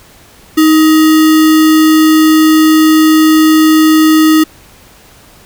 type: tone with sample-and-hold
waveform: sine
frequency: 313.7 Hz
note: D#4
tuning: 14 cents sharp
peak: -3 dBFS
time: 0.57-4.44 s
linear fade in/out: 10 ms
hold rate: 1575 Hz
effects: pink hiss -40 dBFS RMS until 5.45 s